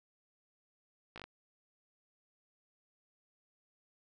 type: slowing click train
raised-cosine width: 0.3 ms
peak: -30 dBFS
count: 5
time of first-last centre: 1.16-1.24 s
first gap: 17 ms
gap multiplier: 1.11
effects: none